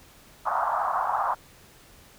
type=band-pass noise; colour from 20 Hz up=pink; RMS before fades=-26 dBFS; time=0.45-1.35 s; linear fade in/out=20 ms; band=710 to 1300 Hz; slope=48 dB/octave; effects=pink hiss -53 dBFS RMS until 2.18 s